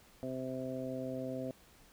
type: harmonic tone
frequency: 130 Hz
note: C3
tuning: 11 cents flat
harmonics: 1 / 2 / 3 / 4 / 5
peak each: -46 / -40 / -47 / -42 / -44 dBFS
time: 0.23-1.51 s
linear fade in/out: 0 ms
effects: pink hiss -62 dBFS RMS until 1.92 s